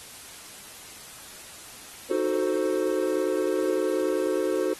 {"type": "chord", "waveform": "triangle", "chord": "D# diminished seventh", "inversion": "none", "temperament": "equal", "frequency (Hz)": [311.1, 370, 440, 523.3], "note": ["D#4", "F#4", "A4", "C5"], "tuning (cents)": [0, 0, 0, 0], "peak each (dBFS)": [-28, -25, -27, -27], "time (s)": [2.1, 4.74], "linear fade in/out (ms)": 10, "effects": ["white hiss -44 dBFS RMS until 4.79 s", "AAC 32 kbps"]}